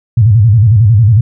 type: tone with vibrato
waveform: sine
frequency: 108.8 Hz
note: A2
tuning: 19 cents flat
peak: -3 dBFS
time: 0.17-1.21 s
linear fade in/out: 5 ms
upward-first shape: square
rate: 11 Hz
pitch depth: 150 cents each way
effects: none